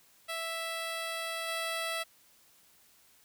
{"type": "tone with level steps", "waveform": "10% pulse", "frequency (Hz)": 659.3, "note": "E5", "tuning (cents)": 0, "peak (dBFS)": [-26, -24], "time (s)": [0.28, 2.04], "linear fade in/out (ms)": 20, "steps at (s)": 1.48, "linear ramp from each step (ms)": 5, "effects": ["white hiss -63 dBFS RMS until 3.24 s"]}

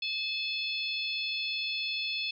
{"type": "harmonic tone", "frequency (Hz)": 863, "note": "A5", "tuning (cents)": -34, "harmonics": [3, 4, 5, 6], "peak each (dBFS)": [-34, -35, -37, -43], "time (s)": [0.02, 2.31], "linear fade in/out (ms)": 5, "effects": []}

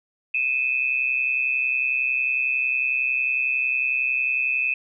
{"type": "tone pair together", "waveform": "sine", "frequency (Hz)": [2485, 2616], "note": ["D#7", "E7"], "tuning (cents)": [-3, -14], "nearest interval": "minor second", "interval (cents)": 89, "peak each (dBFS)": -23, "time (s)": [0.34, 4.74], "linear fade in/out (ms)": 5, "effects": []}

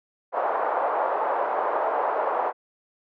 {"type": "band-pass noise", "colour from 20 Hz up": "white", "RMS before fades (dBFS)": -25, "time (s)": [0.32, 2.53], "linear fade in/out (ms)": 50, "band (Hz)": [510, 1000], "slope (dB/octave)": 24, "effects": []}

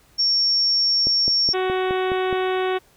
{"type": "tone", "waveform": "sine", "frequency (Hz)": 5490, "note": "F8", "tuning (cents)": -31, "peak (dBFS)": -16, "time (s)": [0.18, 1.54], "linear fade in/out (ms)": 20}
{"type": "click train", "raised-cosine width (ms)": 2, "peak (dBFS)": -16, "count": 7, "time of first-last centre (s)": [1.07, 2.328], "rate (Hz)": 4.77}
{"type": "harmonic tone", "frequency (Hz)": 372.7, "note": "F#4", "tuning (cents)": 13, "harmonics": [1, 2, 3, 4, 5, 6, 7, 8, 9, 10], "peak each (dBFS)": [-21, -27, -31, -33, -35, -37, -38, -39, -40, -41], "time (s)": [1.53, 2.79], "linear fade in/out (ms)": 20}
{"effects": ["pink hiss -56 dBFS RMS until 2.96 s"]}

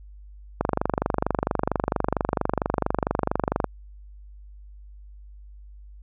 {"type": "click train", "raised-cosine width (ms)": 1, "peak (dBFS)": -7, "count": 75, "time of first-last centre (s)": [0.61, 3.643], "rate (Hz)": 24.4, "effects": ["added 50 Hz sine -42 dBFS peak until 6.02 s"]}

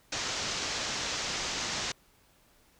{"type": "low-pass noise", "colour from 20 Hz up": "white", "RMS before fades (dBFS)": -34, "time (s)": [0.12, 1.92], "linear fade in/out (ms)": 5, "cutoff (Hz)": 6800, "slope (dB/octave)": 48, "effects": ["pink hiss -64 dBFS RMS until 2.79 s"]}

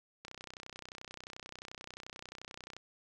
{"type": "click train", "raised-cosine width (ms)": 0.2, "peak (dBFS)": -28, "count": 80, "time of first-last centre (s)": [0.25, 2.766], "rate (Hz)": 31.4, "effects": []}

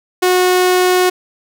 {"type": "tone", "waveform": "sawtooth", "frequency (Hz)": 364.8, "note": "F#4", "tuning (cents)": -24, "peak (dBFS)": -6, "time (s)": [0.22, 1.1], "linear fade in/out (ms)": 10, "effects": []}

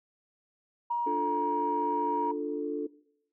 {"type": "tone", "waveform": "sine", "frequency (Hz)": 949, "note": "A#5", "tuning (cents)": 31, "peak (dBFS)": -26, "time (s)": [0.9, 2.32], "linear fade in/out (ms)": 10}
{"type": "chord", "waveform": "sine", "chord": "D minor", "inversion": "none", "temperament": "equal", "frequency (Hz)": [293.7, 349.2, 440], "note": ["D4", "F4", "A4"], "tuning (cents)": [0, 0, 0], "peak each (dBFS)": [-33, -37, -33], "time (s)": [1.06, 2.87], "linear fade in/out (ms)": 10}
{"effects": ["noise-tail reverb RT60 0.7 s tail -19 dB re dry", "tanh soft clip ceiling -17 dBFS"]}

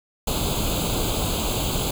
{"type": "noise with comb filter", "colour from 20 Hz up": "pink", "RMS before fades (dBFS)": -24, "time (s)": [0.27, 1.91], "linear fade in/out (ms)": 5, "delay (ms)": 0.27, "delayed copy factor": 0.9, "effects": []}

